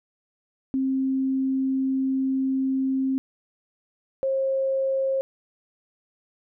sine tone pair in turn, 265.5 / 535.9 Hz, C4 / C5, +25 / +41 cents, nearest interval octave, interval 1216 cents, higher second, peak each -21 dBFS, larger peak neither, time 0.74-3.18 / 4.23-5.21 s, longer first, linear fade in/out 0 ms, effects none

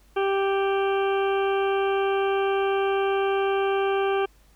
harmonic tone, 392 Hz, G4, in tune, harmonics 1 / 2 / 3 / 4 / 6 / 7 / 8, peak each -22 / -28 / -32 / -34 / -38 / -39 / -40 dBFS, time 0.16-4.26 s, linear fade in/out 10 ms, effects added 50 Hz sine -55 dBFS peak until 4.55 s + pink hiss -61 dBFS RMS until 4.55 s

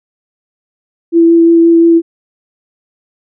sine tone with vibrato, 334.2 Hz, E4, 24 cents sharp, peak -3 dBFS, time 1.12-2.02 s, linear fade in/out 50 ms, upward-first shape sine, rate 5.7 Hz, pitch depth 10 cents each way, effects none

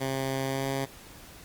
10% pulse tone with pitch glide, 134 to 135.79 Hz, C3 to C#3, +42 to -35 cents, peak -20 dBFS, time 0-0.86 s, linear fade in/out 20 ms, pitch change +23 cents, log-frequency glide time 0.45-0.68 s, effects pink hiss -49 dBFS RMS until 1.44 s + Opus 48 kbps

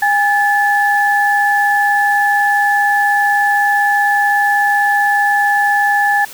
sine tone pair together, 816.2 / 1732 Hz, G#5 / A6, -30 / -28 cents, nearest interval octave + minor second, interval 1302 cents, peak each -13 dBFS, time 0.02-6.25 s, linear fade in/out 5 ms, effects white hiss -34 dBFS RMS until 6.33 s

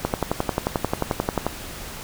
click train, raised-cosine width 1 ms, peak -6 dBFS, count 17, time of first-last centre 0.05-1.466 s, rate 11.3 Hz, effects pink hiss -36 dBFS RMS until 2.03 s

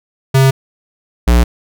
square tone pair in turn, 133.8 / 59.6 Hz, C3 / A#1, +39 / +39 cents, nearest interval octave + major second, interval 1400 cents, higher first, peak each -7 dBFS, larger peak neither, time 0.34-0.51 / 1.27-1.44 s, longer neither, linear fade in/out 10 ms, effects none

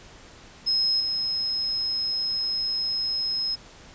sine tone with level steps, 5140 Hz, E8, 45 cents flat, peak -20 / -24 dBFS, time 0.66-3.56 s, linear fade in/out 20 ms, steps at 1 s, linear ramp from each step 5 ms, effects pink hiss -48 dBFS RMS until 3.94 s + resampled to 16000 Hz

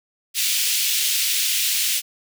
pink high-pass noise, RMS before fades -21 dBFS, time 0.34-2.02 s, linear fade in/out 50 ms, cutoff 2600 Hz, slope 24 dB/octave, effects none

